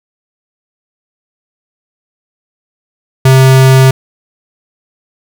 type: tone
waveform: square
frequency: 132 Hz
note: C3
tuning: 16 cents sharp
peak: -3 dBFS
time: 3.25-3.91 s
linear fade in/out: 5 ms
effects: none